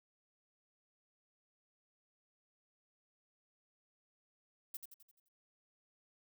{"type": "noise with echo", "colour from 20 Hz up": "violet", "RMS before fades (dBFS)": -43, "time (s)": [4.74, 4.77], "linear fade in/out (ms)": 5, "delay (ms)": 86, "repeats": 6, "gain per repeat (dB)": -6, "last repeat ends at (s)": 5.286, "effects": []}